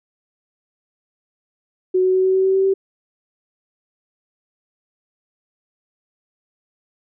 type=tone with pitch steps; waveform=sine; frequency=370 / 372.4 / 374.7 / 377.1 / 379.5 / 381.9 / 384.4 / 386.8 Hz; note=F#4 / F#4 / F#4 / F#4 / F#4 / G4 / G4 / G4; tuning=0 / +11 / +22 / +33 / +44 / -45 / -34 / -23 cents; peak=-13 dBFS; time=1.94-2.74 s; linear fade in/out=10 ms; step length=100 ms; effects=none